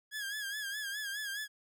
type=tone with vibrato; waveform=sawtooth; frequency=1657 Hz; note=G#6; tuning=4 cents flat; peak=-33 dBFS; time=0.11-1.48 s; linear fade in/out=50 ms; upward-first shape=sine; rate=4.8 Hz; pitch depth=78 cents each way; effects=none